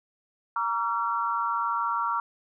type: tone cluster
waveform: sine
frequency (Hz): 937 / 1144 / 1363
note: A#5 / D6 / F6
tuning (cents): +9 / -46 / -43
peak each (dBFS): -29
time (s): 0.56-2.2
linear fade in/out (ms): 2
effects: none